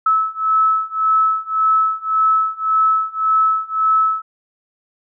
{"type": "beating tone pair", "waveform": "sine", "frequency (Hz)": [1300, 1301.8], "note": ["E6", "E6"], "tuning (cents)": [-24, -22], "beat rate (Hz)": 1.8, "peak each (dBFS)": [-17, -16], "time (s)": [0.06, 4.22], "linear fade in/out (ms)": 5, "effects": []}